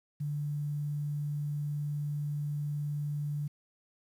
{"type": "tone with quantisation", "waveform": "sine", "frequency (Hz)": 146.83, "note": "D3", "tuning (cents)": 0, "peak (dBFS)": -31, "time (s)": [0.2, 3.48], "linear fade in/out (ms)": 10, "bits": 10, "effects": []}